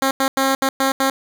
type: tone bursts at uneven times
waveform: 10% pulse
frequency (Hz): 268.6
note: C4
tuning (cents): +46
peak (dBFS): -7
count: 6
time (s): 0.02-0.11 / 0.2-0.28 / 0.37-0.55 / 0.62-0.69 / 0.8-0.92 / 1-1.1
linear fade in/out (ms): 2
effects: none